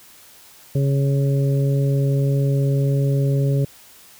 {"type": "harmonic tone", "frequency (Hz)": 138.59, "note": "C#3", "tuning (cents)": 0, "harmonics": [1, 2, 3, 4], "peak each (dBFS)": [-16, -29, -27, -30], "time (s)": [0.75, 3.65], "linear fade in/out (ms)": 5, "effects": ["white hiss -47 dBFS RMS until 4.19 s"]}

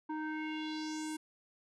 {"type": "tone with low-pass filter sweep", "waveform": "square", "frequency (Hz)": 310.1, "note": "D#4", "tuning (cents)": -6, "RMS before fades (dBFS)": -39, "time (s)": [0.09, 1.17], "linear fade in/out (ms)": 10, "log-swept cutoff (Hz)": [1100, 10000], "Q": 3.2, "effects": []}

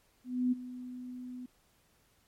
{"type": "tone with ADSR envelope", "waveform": "sine", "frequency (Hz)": 250, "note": "B3", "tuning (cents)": 21, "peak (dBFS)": -24, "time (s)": [0.24, 1.46], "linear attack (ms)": 280, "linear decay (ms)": 19, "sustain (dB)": -16, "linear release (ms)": 5, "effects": ["pink hiss -69 dBFS RMS until 2.27 s", "MP3 64 kbps"]}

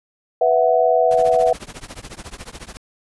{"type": "chord", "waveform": "sine", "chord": "B suspended fourth", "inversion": "none", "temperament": "equal", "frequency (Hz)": [493.9, 659.3, 740], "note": ["B4", "E5", "F#5"], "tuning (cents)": [0, 0, 0], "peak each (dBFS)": [-17, -16, -18], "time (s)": [0.41, 1.53], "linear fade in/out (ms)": 5}
{"type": "noise with tremolo", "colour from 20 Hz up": "pink", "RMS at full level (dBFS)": -32, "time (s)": [1.11, 2.77], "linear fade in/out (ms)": 0, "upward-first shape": "triangle", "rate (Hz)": 14, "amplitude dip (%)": 100}
{"effects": ["resampled to 24000 Hz"]}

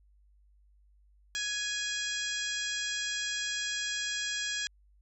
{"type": "harmonic tone with a mistuned harmonic", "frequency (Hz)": 826, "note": "G#5", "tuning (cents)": -10, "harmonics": [2, 3, 4, 5, 6, 7, 8, 9], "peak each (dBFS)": [-36, -42, -37, -44, -42, -41, -45, -41], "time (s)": [1.35, 4.67], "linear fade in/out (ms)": 0, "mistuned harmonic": 2, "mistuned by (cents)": 21, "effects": ["added 50 Hz sine -60 dBFS peak until 5.01 s"]}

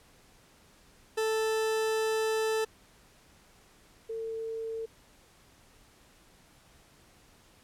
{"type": "tone pair in turn", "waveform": ["40% pulse", "sine"], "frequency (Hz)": [440, 449.5], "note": ["A4", "A4"], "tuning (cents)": [0, 37], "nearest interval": "unison", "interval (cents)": 37, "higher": "second", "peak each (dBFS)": [-26, -33], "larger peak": "first", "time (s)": [[1.17, 2.65], [4.09, 4.86]], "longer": "first", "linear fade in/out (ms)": 10, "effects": ["pink hiss -60 dBFS RMS until 7.63 s", "low-pass 12000 Hz 12 dB/octave"]}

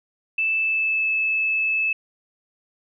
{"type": "tone with pitch glide", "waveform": "sine", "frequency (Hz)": [2637, 2611], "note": ["E7", "E7"], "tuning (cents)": [0, -17], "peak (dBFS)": -19, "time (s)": [0.38, 1.93], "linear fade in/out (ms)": 5, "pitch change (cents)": -17, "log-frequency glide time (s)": [0.55, 1.09], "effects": []}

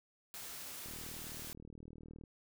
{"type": "noise", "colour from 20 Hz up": "white", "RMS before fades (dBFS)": -47, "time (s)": [0.34, 1.53], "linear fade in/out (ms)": 0}
{"type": "click train", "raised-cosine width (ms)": 3, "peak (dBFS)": -39, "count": 55, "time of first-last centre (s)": [0.86, 2.238], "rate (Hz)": 39.2}
{"effects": []}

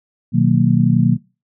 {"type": "chord", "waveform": "sine", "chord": "B major seventh", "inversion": "none", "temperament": "just", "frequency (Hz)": [123.47, 154.34, 185.21, 231.5], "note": ["B2", "D#3", "F#3", "A#3"], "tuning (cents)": [0, -14, 2, -12], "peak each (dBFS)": -16, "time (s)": [0.32, 1.18], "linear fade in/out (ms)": 50, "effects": ["noise-tail reverb RT60 0.3 s tail -23 dB re dry"]}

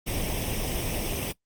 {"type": "noise with comb filter", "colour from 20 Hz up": "pink", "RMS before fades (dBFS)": -29, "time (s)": [0.06, 1.33], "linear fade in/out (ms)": 20, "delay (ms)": 0.35, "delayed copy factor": 0.7, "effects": ["noise-tail reverb RT60 0.1 s tail -20 dB re dry", "Opus 24 kbps"]}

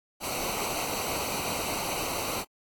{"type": "noise with comb filter", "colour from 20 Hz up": "pink", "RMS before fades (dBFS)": -32, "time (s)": [0.2, 2.45], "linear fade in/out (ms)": 50, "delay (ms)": 0.58, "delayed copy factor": -0.75, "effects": ["AAC 64 kbps"]}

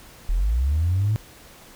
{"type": "linear sweep", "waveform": "sine", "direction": "up", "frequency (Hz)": [36.71, 111.1], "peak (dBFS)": -17, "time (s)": [0.29, 1.16], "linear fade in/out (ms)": 0, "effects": ["tanh soft clip ceiling -14 dBFS", "pink hiss -47 dBFS RMS until 1.75 s"]}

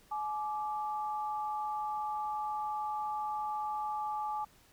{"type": "tone pair together", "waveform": "sine", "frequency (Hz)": [848.9, 1174.7], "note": ["G#5", "D6"], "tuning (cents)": [38, 0], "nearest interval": "tritone", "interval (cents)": 562, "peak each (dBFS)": [-34, -39], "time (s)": [0.11, 4.45], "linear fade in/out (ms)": 10, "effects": ["pink hiss -63 dBFS RMS until 4.72 s"]}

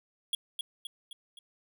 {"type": "tone with echo", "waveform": "square", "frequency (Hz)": 3322, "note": "G#7", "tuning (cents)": 0, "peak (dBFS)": -28, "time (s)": [0.33, 0.35], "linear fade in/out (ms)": 2, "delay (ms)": 260, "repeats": 4, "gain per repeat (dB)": -5, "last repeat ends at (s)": 1.39, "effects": []}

